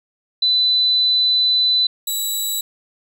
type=tone pair in turn; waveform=sine / 15% pulse; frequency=4000 / 3911 Hz; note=B7 / B7; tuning=+21 / -18 cents; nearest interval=unison; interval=39 cents; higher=first; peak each=-13 dBFS; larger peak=neither; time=0.42-1.87 / 2.07-2.61 s; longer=first; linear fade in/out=5 ms; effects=none